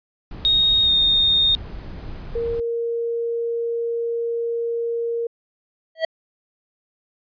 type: noise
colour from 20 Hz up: brown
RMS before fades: -33 dBFS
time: 0.31-2.6 s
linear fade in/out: 2 ms
type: tone with pitch glide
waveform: sine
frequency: 3729 to 3680 Hz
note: A#7 to A#7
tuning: 0 to -23 cents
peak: -14 dBFS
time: 0.45-1.55 s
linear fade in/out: 0 ms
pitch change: -23 cents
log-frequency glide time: 0.83-0.9 s
type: tone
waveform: sine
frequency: 466.2 Hz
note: A#4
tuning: in tune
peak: -21 dBFS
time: 2.35-5.27 s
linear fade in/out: 5 ms
type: tone with exponential growth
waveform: square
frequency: 647 Hz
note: E5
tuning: 32 cents flat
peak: -15 dBFS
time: 5.95-6.05 s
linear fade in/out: 5 ms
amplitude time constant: 20 ms
effects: resampled to 11025 Hz